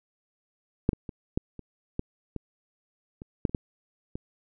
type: clicks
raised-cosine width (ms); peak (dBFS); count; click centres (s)
3; -7 / -18 / -23 / -12 / -27 / -15 / -20 / -27 / -9 / -29 / -12 / -21; 12; 0.891 / 0.932 / 1.092 / 1.375 / 1.593 / 1.994 / 2.363 / 3.219 / 3.452 / 3.495 / 3.548 / 4.155
effects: none